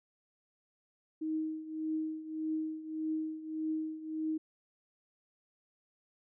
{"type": "tone with tremolo", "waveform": "sine", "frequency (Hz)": 314.3, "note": "D#4", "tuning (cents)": 18, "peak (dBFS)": -30, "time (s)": [1.21, 4.38], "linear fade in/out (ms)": 10, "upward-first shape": "triangle", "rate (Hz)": 1.7, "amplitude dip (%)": 80, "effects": []}